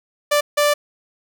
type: tone bursts at uneven times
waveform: sawtooth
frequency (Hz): 587.3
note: D5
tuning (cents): 0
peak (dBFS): -10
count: 2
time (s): 0.31-0.41 / 0.57-0.74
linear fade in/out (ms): 10
effects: none